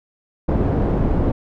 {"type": "low-pass noise", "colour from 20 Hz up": "pink", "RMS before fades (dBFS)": -18, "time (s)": [0.48, 1.32], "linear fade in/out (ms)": 10, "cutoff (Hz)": 550, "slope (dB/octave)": 12, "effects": []}